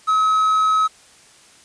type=tone with quantisation; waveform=triangle; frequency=1281 Hz; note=E6; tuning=50 cents flat; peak=-12 dBFS; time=0.07-0.88 s; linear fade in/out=20 ms; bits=7; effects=white hiss -49 dBFS RMS until 1.64 s + resampled to 22050 Hz